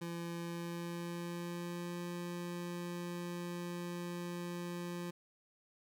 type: tone with pitch glide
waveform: 25% pulse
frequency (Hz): 170.3 to 174.58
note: F3 to F3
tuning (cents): -43 to 0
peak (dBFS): -36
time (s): 0.01-5.11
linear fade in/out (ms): 10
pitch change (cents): +43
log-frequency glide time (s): 0.4-2.03
effects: none